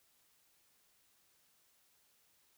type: silence
effects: white hiss -72 dBFS RMS until 2.57 s